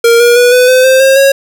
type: tone with pitch steps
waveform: square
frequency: 466.2 / 477.1 / 488.2 / 499.7 / 511.3 / 523.3 / 535.5 / 548 Hz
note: A#4 / A#4 / B4 / B4 / C5 / C5 / C5 / C#5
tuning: 0 / +40 / -20 / +20 / -40 / 0 / +40 / -20 cents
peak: -4 dBFS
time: 0.04-1.32 s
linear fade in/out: 5 ms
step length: 160 ms
effects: none